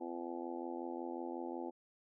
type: harmonic tone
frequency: 85.5 Hz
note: F2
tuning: 36 cents flat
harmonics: 3 / 4 / 5 / 6 / 7 / 8 / 9 / 10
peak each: -46 / -43 / -55 / -49 / -55 / -54 / -50 / -50 dBFS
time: 0-1.71 s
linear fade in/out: 20 ms
effects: none